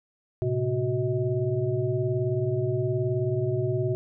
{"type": "tone cluster", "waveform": "sine", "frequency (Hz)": [112.7, 131.6, 369.9, 635], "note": ["A2", "C3", "F#4", "D#5"], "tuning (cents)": [42, 10, 0, 35], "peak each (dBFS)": [-29, -28, -27, -34], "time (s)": [0.42, 3.95], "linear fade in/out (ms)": 0, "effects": []}